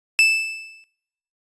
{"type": "tone with exponential decay", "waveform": "40% pulse", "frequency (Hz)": 2637, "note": "E7", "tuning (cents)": 0, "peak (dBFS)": -9, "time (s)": [0.19, 0.84], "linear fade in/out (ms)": 0, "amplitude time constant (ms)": 140, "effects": ["noise-tail reverb RT60 0.8 s tail -18 dB re dry", "resampled to 22050 Hz"]}